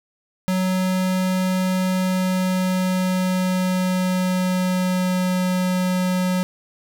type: tone with pitch glide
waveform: square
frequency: 185.5 to 183.16 Hz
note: F#3 to F#3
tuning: +5 to -17 cents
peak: -19 dBFS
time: 0.48-6.43 s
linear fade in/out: 0 ms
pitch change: -22 cents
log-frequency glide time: 1.96-5.35 s
effects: none